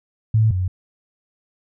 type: tone pair in turn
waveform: sine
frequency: 110 / 91.84 Hz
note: A2 / F#2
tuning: 0 / -12 cents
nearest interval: minor third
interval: 312 cents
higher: first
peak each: -12 / -18 dBFS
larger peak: first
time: 0.34-0.51 / 0.51-0.68 s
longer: neither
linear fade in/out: 5 ms
effects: none